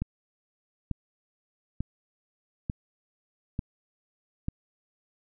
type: click train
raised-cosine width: 5 ms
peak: -17 dBFS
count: 6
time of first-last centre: 0.02-4.484 s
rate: 1.12 Hz
effects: none